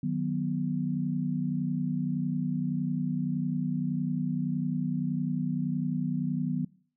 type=chord; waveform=sine; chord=B major; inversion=first; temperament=just; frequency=154.34 / 185.21 / 246.9 Hz; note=D#3 / F#3 / B3; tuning=-14 / +2 / 0 cents; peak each=-31 dBFS; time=0.03-6.65 s; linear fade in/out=5 ms; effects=noise-tail reverb RT60 0.5 s tail -23 dB re dry